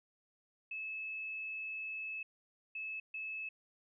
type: tone bursts at uneven times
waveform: sine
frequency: 2600 Hz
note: E7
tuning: 24 cents flat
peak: -39 dBFS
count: 3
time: 0.71-2.23 / 2.75-3 / 3.14-3.49 s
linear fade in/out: 5 ms
effects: none